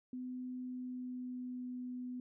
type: tone with pitch glide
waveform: sine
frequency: 252.5 to 249.6 Hz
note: B3 to B3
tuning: +39 to +19 cents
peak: -40 dBFS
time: 0.13-2.2 s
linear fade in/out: 2 ms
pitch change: -20 cents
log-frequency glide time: 0.57-1.67 s
effects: none